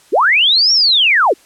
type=linear two-way sweep; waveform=sine; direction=up then down; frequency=270.6 to 5630 to 270.6 Hz; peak=-8 dBFS; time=0.12-1.34 s; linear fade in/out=20 ms; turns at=0.73 s; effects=white hiss -48 dBFS RMS until 1.45 s + low-pass 10000 Hz 12 dB/octave

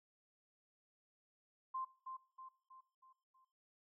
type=tone with echo; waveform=sine; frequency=1046.5 Hz; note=C6; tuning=in tune; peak=-39 dBFS; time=1.74-1.85 s; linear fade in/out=10 ms; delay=320 ms; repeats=5; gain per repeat=-6 dB; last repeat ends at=3.45 s; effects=noise-tail reverb RT60 0.6 s tail -20 dB re dry

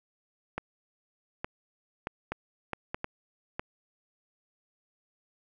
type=clicks; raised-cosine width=0.5 ms; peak=-17 dBFS; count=8; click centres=0.58 / 1.445 / 2.071 / 2.32 / 2.733 / 2.945 / 3.044 / 3.595 s; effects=none

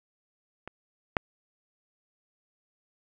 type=clicks; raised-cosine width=0.5 ms; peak=-24 / -8 dBFS; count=2; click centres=0.676 / 1.168 s; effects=none

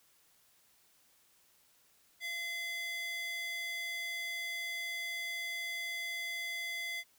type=tone with high-pass filter; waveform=square; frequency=684 Hz; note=F5; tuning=36 cents flat; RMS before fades=-39 dBFS; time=2.2-7.04 s; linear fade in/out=50 ms; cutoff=2400 Hz; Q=5.5; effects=white hiss -68 dBFS RMS until 7.18 s

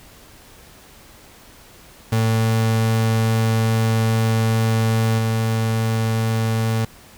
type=tone with level steps; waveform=35% pulse; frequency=112.2 Hz; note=A2; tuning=34 cents sharp; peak=-14 / -16 dBFS; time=2.12-6.85 s; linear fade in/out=5 ms; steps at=5.18 s; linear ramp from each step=10 ms; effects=pink hiss -46 dBFS RMS until 7.17 s

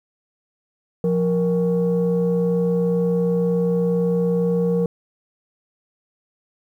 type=tone pair together; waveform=sine; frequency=175.56 / 468.7 Hz; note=F3 / A#4; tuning=+9 / +9 cents; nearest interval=octave + perfect fourth; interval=1700 cents; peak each=-18 dBFS; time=1.04-4.86 s; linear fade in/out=2 ms; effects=tanh soft clip ceiling -12 dBFS + 9-bit

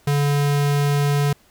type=tone; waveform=square; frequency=143.7 Hz; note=D3; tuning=37 cents flat; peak=-17 dBFS; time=0.07-1.33 s; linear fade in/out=5 ms; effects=pink hiss -56 dBFS RMS until 1.5 s

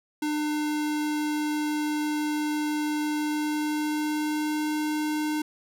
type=tone with pitch glide; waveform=square; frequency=301 to 304.1 Hz; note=D4 to D#4; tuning=+43 to -40 cents; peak=-26 dBFS; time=0.22-5.42 s; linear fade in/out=5 ms; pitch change=+17 cents; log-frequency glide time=3.13-4.69 s; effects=none

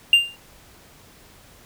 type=tone with exponential decay; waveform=triangle; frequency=2794 Hz; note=F7; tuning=in tune; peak=-5 dBFS; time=0.13-0.36 s; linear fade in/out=2 ms; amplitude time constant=48 ms; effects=tanh soft clip ceiling -2 dBFS + pink hiss -50 dBFS RMS until 1.65 s

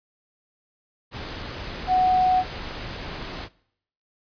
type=tone in noise; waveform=sine; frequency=740 Hz; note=F#5; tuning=in tune; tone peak=-16 dBFS; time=1.87-2.44 s; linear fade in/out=50 ms; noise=pink; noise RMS=-34 dBFS; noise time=1.11-3.49 s; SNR=+15 dB; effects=noise-tail reverb RT60 0.7 s tail -22 dB re dry + resampled to 11025 Hz

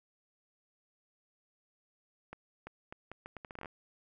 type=accelerating click train; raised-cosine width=0.5 ms; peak=-29 dBFS; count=14; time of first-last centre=2.33-3.658 s; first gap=340 ms; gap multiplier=0.75; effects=none

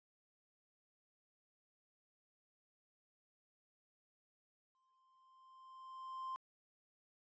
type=tone with exponential growth; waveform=triangle; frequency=1046.5 Hz; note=C6; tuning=in tune; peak=-37 dBFS; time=4.75-6.36 s; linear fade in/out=0 ms; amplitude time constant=350 ms; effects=tanh soft clip ceiling -36 dBFS + resampled to 16000 Hz

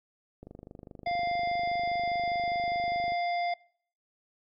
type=click train; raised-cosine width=2 ms; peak=-31 dBFS; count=68; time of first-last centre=0.43-3.121 s; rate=24.9 Hz
type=harmonic tone; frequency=698.5 Hz; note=F5; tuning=in tune; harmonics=1 / 3 / 5 / 7; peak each=-27 / -36 / -46 / -46 dBFS; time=1.06-3.54 s; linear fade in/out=5 ms
effects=noise-tail reverb RT60 0.6 s tail -24 dB re dry + MP3 48 kbps

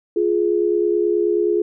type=tone pair together; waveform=sine; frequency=349.2 / 418.6 Hz; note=F4 / G#4; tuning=0 / +14 cents; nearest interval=minor third; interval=314 cents; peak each=-18 dBFS; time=0.16-1.62 s; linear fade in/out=5 ms; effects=none

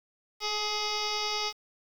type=tone with frequency modulation; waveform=sine; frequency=2938 Hz; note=F#7; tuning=13 cents flat; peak=-28 dBFS; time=0.4-1.53 s; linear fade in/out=50 ms; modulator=419 Hz; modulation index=6.3; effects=9-bit

